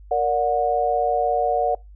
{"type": "chord", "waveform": "sine", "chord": "Bb augmented", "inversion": "none", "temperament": "just", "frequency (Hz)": [466.2, 582.7, 728.4], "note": ["Bb4", "D5", "F#5"], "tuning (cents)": [0, -14, -27], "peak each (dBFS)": [-24, -23, -20], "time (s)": [0.11, 1.75], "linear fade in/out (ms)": 5, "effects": ["noise-tail reverb RT60 0.2 s tail -23 dB re dry", "added 50 Hz sine -41 dBFS peak until 1.95 s"]}